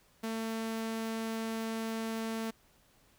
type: tone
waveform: sawtooth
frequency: 224.1 Hz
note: A3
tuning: 32 cents sharp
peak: -30 dBFS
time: 0.23-2.51 s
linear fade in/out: 10 ms
effects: pink hiss -66 dBFS RMS until 3.18 s